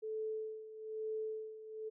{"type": "tone with tremolo", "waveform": "sine", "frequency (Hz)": 436.4, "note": "A4", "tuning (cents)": -14, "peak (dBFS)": -36, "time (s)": [0.02, 1.9], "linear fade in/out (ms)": 20, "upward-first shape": "sine", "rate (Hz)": 1.1, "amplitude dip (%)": 75, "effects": []}